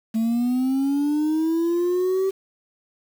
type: linear sweep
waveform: sine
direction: up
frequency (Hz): 220 to 387.6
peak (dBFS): -16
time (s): 0.14-2.31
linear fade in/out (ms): 20
effects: tanh soft clip ceiling -18 dBFS + 7-bit